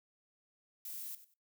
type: noise with echo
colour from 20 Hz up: violet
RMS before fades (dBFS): -44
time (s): 0.85-1.15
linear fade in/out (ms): 2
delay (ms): 95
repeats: 2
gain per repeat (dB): -14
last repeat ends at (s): 1.34
effects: noise-tail reverb RT60 0.3 s tail -24 dB re dry